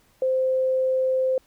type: tone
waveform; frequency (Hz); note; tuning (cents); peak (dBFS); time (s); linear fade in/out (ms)
sine; 520; C5; -11; -19; 0.22-1.38; 2
effects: pink hiss -61 dBFS RMS until 1.46 s